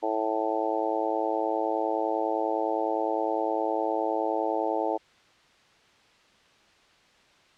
harmonic tone, 109.8 Hz, A2, 3 cents flat, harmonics 3 / 4 / 5 / 6 / 7 / 8, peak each -32 / -32 / -32 / -32 / -32 / -32 dBFS, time 0.02-4.98 s, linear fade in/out 20 ms, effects white hiss -59 dBFS RMS until 7.57 s + low-pass 4000 Hz 12 dB/octave

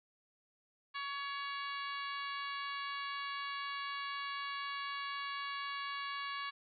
harmonic tone with a mistuned harmonic, 562 Hz, C#5, 24 cents sharp, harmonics 2 / 3 / 4 / 5 / 6 / 7 / 8, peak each -41 / -45 / -47 / -49 / -51 / -52 / -53 dBFS, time 0.94-6.51 s, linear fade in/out 20 ms, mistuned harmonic 8, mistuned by -15 cents, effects none

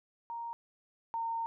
sine tone pair in turn, 932.3 / 915.8 Hz, A#5 / A#5, 0 / -31 cents, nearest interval unison, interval 31 cents, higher first, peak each -37 / -32 dBFS, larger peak second, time 0.3-0.53 / 1.14-1.46 s, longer second, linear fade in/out 0 ms, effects none

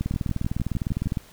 two click trains, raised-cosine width 5 ms, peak -15 / -13 dBFS, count 7 / 24, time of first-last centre 0.14-1.059 / 0.01-1.172 s, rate 6.53 / 19.8 Hz, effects pink hiss -51 dBFS RMS until 1.32 s

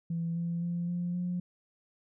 sine tone with pitch steps, 167.3 / 169.93 / 172.6 / 175.31 / 178.07 Hz, E3 / F3 / F3 / F3 / F3, +26 / -47 / -20 / +7 / +34 cents, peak -29 dBFS, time 0.1-1.4 s, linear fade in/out 5 ms, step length 260 ms, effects tanh soft clip ceiling -25 dBFS

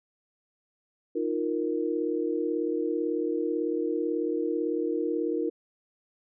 sine chord, Eb suspended second, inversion none, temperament equal, 311.1 / 349.2 / 466.2 Hz, Eb4 / F4 / Bb4, 0 / 0 / 0 cents, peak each -30 dBFS, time 1.15-5.5 s, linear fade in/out 10 ms, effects none

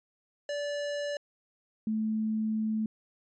square / sine tone pair in turn, 580 / 218.1 Hz, D5 / A3, -22 / -15 cents, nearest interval octave + perfect fourth, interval 1693 cents, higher first, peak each -32 / -27 dBFS, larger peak second, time 0.49-1.17 / 1.87-2.86 s, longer second, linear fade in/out 2 ms, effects resampled to 16000 Hz

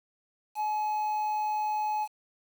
triangle tone with quantisation, 850 Hz, G#5, 40 cents sharp, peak -25 dBFS, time 0.55-2.08 s, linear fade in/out 50 ms, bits 8, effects none

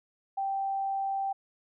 sine tone, 782 Hz, G5, 4 cents flat, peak -28 dBFS, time 0.37-1.33 s, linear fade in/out 10 ms, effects none

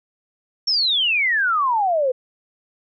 sine exponential sweep, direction down, 5550 to 493.9 Hz, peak -16 dBFS, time 0.67-2.12 s, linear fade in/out 10 ms, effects none

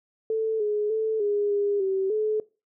sine tone with pitch steps, 442.1 / 419.1 / 439.4 / 411 / 406.6 / 384.1 / 429.9 Hz, A4 / G#4 / A4 / G#4 / G#4 / G4 / A4, +8 / +16 / -2 / -18 / -37 / -35 / -40 cents, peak -22 dBFS, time 0.3-2.4 s, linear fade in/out 2 ms, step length 300 ms, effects noise-tail reverb RT60 0.3 s tail -21 dB re dry

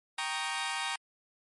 15% pulse chord, Eb dominant seventh, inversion first, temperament equal, 784 / 932.3 / 1108.7 / 1244.5 Hz, G5 / Bb5 / Db6 / Eb6, 0 / 0 / 0 / 0 cents, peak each -31 / -29 / -33 / -34 dBFS, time 0.18-0.96 s, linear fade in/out 5 ms, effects MP3 48 kbps

